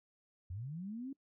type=linear sweep; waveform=sine; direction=up; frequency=81.4 to 280.8 Hz; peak=-40 dBFS; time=0.5-1.13 s; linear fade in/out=5 ms; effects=noise-tail reverb RT60 0.1 s tail -23 dB re dry